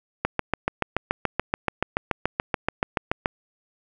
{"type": "click train", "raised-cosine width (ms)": 0.5, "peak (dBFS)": -6, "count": 22, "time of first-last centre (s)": [0.25, 3.259], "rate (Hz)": 6.98, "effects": []}